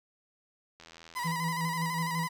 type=click train; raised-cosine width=0.2 ms; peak=-32 dBFS; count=43; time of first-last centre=0.8-1.308 s; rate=82.7 Hz
type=tone with vibrato; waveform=30% pulse; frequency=987.8 Hz; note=B5; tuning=in tune; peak=-29 dBFS; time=1.15-2.29 s; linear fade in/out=20 ms; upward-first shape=square; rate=12 Hz; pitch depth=46 cents each way
type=tone with tremolo; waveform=triangle; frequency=164.81 Hz; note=E3; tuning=in tune; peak=-27 dBFS; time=1.24-2.28 s; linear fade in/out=20 ms; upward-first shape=triangle; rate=5.5 Hz; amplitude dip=75%
effects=none